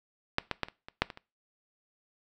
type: clicks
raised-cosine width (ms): 0.3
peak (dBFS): -9 / -13 / -12 / -27 / -27 / -7 / -24 / -29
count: 8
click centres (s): 0.384 / 0.513 / 0.633 / 0.685 / 0.885 / 1.02 / 1.102 / 1.174
effects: noise-tail reverb RT60 0.3 s tail -21 dB re dry